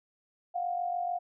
sine tone pair together, 706 / 752.8 Hz, F5 / F#5, +19 / +30 cents, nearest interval minor second, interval 111 cents, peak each -30 / -37 dBFS, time 0.54-1.19 s, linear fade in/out 20 ms, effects none

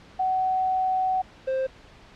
sine / triangle tone pair in turn, 750 / 526.3 Hz, F#5 / C5, +23 / +10 cents, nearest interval tritone, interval 613 cents, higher first, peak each -21 dBFS, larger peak neither, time 0.19-1.22 / 1.47-1.67 s, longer first, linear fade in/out 10 ms, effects pink hiss -50 dBFS RMS until 2.15 s + low-pass 4000 Hz 12 dB/octave

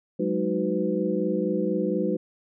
sine tone cluster, 185.4 / 209.6 / 312 / 370.4 / 502 Hz, F#3 / G#3 / D#4 / F#4 / B4, +4 / +16 / +5 / +2 / +28 cents, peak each -29 dBFS, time 0.19-2.17 s, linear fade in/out 10 ms, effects none

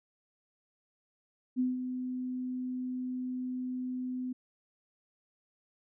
sine tone with ADSR envelope, 253.3 Hz, B3, 44 cents sharp, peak -25 dBFS, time 1.56-4.33 s, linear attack 36 ms, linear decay 170 ms, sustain -8 dB, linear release 9 ms, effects none

